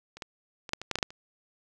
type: clicks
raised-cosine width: 0.2 ms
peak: -28 / -19 / -23 / -10 / -21 / -11 / -10 / -17 / -7 / -29 dBFS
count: 10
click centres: 0.17 / 0.222 / 0.692 / 0.734 / 0.816 / 0.913 / 0.956 / 0.987 / 1.028 / 1.105 s
effects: none